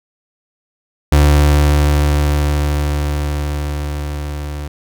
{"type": "tone with level ramp", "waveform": "35% pulse", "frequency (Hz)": 73.42, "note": "D2", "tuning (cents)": 0, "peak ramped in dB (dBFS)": [-5, -21], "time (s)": [1.12, 4.68], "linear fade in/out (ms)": 5, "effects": []}